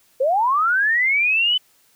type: linear sweep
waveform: sine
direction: up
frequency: 493.9 to 3041 Hz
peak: -15 dBFS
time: 0.2-1.58 s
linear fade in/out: 10 ms
effects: white hiss -58 dBFS RMS until 1.95 s